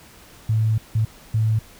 sine tone bursts at uneven times, 110 Hz, A2, in tune, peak -16 dBFS, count 3, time 0.49-0.78 / 0.95-1.05 / 1.34-1.59 s, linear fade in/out 5 ms, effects pink hiss -47 dBFS RMS until 1.79 s

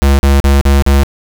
square tone bursts, 69.3 Hz, C#2, in tune, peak -6 dBFS, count 5, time 0.02-1.034 s, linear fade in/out 0 ms, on 170 ms, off 41 ms, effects 8-bit

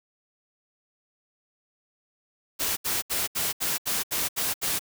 white noise bursts, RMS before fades -27 dBFS, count 9, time 2.59-4.794 s, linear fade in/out 20 ms, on 180 ms, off 73 ms, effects none

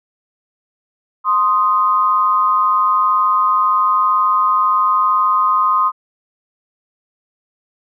sine tone pair together, 1046.5 / 1244.5 Hz, C6 / D#6, 0 / 0 cents, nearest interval minor third, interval 300 cents, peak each -14 dBFS, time 1.24-5.92 s, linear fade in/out 50 ms, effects none

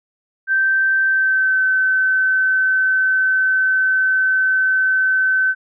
sine tone with pitch glide, 1557 to 1528.5 Hz, G6 to G6, -12 to -44 cents, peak -13 dBFS, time 0.47-5.55 s, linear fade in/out 50 ms, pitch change -32 cents, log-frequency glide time 1.07-1.62 s, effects none

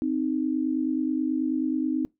sine tone pair together, 260.8 / 310.1 Hz, C4 / D#4, -5 / -6 cents, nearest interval minor third, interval 299 cents, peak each -26 dBFS, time 0.02-2.05 s, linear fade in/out 0 ms, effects noise-tail reverb RT60 0.2 s tail -25 dB re dry

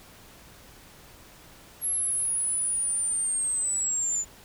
sine linear sweep, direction down, 11290 to 7000 Hz, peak -23 dBFS, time 1.81-4.25 s, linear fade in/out 50 ms, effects tanh soft clip ceiling -22 dBFS + pink hiss -51 dBFS RMS until 4.44 s

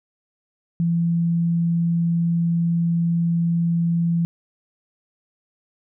sine tone, 168.9 Hz, E3, 42 cents sharp, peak -17 dBFS, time 0.8-4.25 s, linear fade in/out 0 ms, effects none

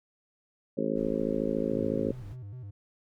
harmonic tone, 53.9 Hz, A1, 35 cents flat, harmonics 3 / 4 / 5 / 6 / 7 / 8 / 9 / 10, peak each -39 / -33 / -33 / -37 / -35 / -34 / -39 / -34 dBFS, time 0.77-2.12 s, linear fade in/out 10 ms
brown noise, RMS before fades -47 dBFS, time 0.94-2.37 s, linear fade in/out 50 ms
triangle tone with vibrato, 112.8 Hz, A2, 44 cents sharp, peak -37 dBFS, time 1.71-2.71 s, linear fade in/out 10 ms, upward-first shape square, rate 4.9 Hz, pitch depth 200 cents each way
effects none

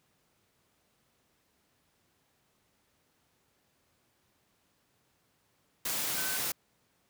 sine tone in noise, 1521 Hz, F#6, 47 cents sharp, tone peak -39 dBFS, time 6.17-6.37 s, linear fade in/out 5 ms, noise white, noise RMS -33 dBFS, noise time 5.85-6.52 s, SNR -9 dB, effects pink hiss -72 dBFS RMS until 7.09 s + high-pass 80 Hz 12 dB/octave

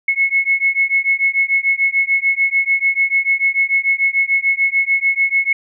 sine beating tone pair, 2185 / 2191.8 Hz, C#7 / C#7, -26 / -20 cents, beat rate 6.8 Hz, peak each -16 dBFS, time 0.08-5.53 s, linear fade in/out 5 ms, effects none

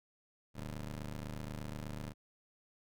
20% pulse ring-modulated tone, 75.4 Hz, D2, 46 cents sharp, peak -33 dBFS, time 0.54-2.14 s, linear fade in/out 50 ms, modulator 51.8 Hz, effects none

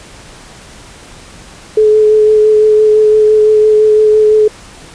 sine tone with vibrato, 428.6 Hz, A4, 45 cents flat, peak -4 dBFS, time 1.77-4.48 s, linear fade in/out 5 ms, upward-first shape sine, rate 5.9 Hz, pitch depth 13 cents each way, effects pink hiss -35 dBFS RMS until 4.94 s + resampled to 22050 Hz

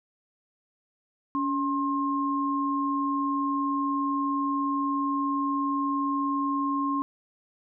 sine tone pair together, 282.1 / 1065.1 Hz, C#4 / C6, +30 / +30 cents, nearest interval octave + major seventh, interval 2300 cents, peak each -27 dBFS, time 1.35-7.02 s, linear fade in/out 0 ms, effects none

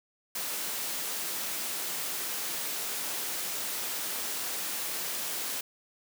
white high-pass noise, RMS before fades -34 dBFS, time 0.35-5.61 s, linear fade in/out 5 ms, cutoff 190 Hz, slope 12 dB/octave, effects none

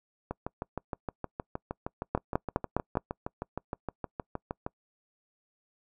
two click trains, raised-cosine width 1 ms, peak -11 / -19 dBFS, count 5 / 29, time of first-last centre 2.15-2.971 / 0.31-4.665 s, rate 4.87 / 6.43 Hz, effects noise-tail reverb RT60 0.1 s tail -26 dB re dry

